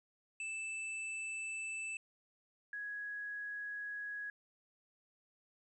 square / sine tone pair in turn, 2639 / 1667.3 Hz, E7 / G#6, +1 / +6 cents, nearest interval minor sixth, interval 795 cents, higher first, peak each -40 / -40 dBFS, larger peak neither, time 0.4-1.97 / 2.73-4.3 s, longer neither, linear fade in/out 2 ms, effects resampled to 24000 Hz + 13-bit

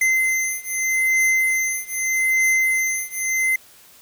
square beating tone pair, 2067 / 2067.81 Hz, C7 / C7, -22 / -21 cents, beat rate 0.81 Hz, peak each -22 / -21 dBFS, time 0.01-3.56 s, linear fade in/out 5 ms, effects white hiss -49 dBFS RMS until 4.01 s

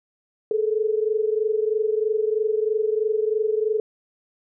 sine tone pair together, 426.9 / 450 Hz, G#4 / A4, +48 / +39 cents, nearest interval minor second, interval 91 cents, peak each -21 / -24 dBFS, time 0.51-3.8 s, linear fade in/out 2 ms, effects none

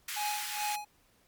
pink high-pass noise, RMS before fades -38 dBFS, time 0.08-0.76 s, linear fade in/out 5 ms, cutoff 1500 Hz, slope 24 dB/octave
square tone with tremolo, 836 Hz, G#5, 11 cents sharp, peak -32 dBFS, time 0.16-0.85 s, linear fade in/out 10 ms, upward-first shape sine, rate 2.4 Hz, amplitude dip 85%
effects pink hiss -67 dBFS RMS until 1.27 s + MP3 96 kbps

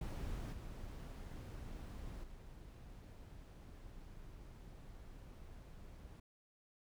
brown noise with level steps, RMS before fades -43 / -48 / -54 dBFS, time 0.01-6.2 s, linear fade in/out 5 ms, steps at 0.52 / 2.23 s, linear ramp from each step 10 ms, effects none

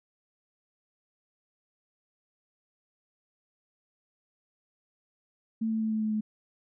sine tone with pitch steps, 222.9 / 221.2 / 219.6 / 217.9 / 216.3 / 214.7 Hz, A3 / A3 / A3 / A3 / A3 / A3, +23 / +9 / -3 / -17 / -29 / -42 cents, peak -26 dBFS, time 5.61-6.21 s, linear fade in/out 10 ms, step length 100 ms, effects none

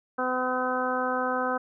harmonic tone, 254.1 Hz, B3, 49 cents sharp, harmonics 1 / 2 / 3 / 4 / 5 / 6, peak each -33 / -30 / -32 / -33 / -31 / -33 dBFS, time 0.18-1.58 s, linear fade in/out 10 ms, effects none

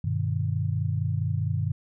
sine chord, G augmented, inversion none, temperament just, 98 / 122.5 / 153.12 Hz, G2 / B2 / D#3, 0 / -14 / -27 cents, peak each -27 / -29 / -29 dBFS, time 0.04-1.72 s, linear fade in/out 5 ms, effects none

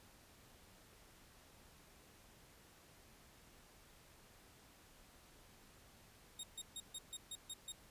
20% pulse tone bursts, 3729 Hz, A#7, in tune, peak -39 dBFS, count 8, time 6.39-7.722 s, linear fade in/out 5 ms, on 44 ms, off 140 ms, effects pink hiss -64 dBFS RMS until 7.9 s + resampled to 32000 Hz

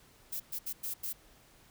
violet noise bursts at uneven times, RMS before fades -37 dBFS, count 5, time 0.32-0.4 / 0.52-0.59 / 0.66-0.73 / 0.83-0.94 / 1.03-1.13 s, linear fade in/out 10 ms, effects pink hiss -61 dBFS RMS until 1.7 s

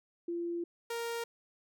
sine / sawtooth tone pair in turn, 342.8 / 466.2 Hz, F4 / A#4, -32 / 0 cents, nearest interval perfect fourth, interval 532 cents, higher second, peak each -33 / -31 dBFS, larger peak second, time 0.28-0.64 / 0.9-1.24 s, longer first, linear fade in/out 5 ms, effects none

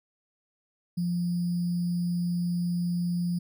sine tone with sample-and-hold, 174.61 Hz, F3, in tune, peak -25 dBFS, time 0.97-3.39 s, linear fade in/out 10 ms, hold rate 4900 Hz, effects none

